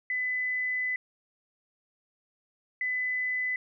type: tone pair in turn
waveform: sine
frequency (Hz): 2006 / 2006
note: B6 / B6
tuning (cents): +26 / +26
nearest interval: unison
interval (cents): 0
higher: neither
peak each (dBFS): -27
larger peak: neither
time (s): 0.1-0.96 / 2.81-3.56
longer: first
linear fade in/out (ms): 2
effects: none